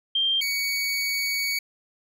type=tone pair in turn; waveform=sine / 25% pulse; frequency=3174 / 2244 Hz; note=G7 / C#7; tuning=+21 / +21 cents; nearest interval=tritone; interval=600 cents; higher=first; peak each=-20 dBFS; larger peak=neither; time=0.15-0.41 / 0.41-1.59 s; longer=second; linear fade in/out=5 ms; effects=none